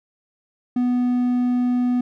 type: tone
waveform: triangle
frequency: 246.9 Hz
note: B3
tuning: in tune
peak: -15 dBFS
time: 0.76-2.01 s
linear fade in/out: 5 ms
effects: none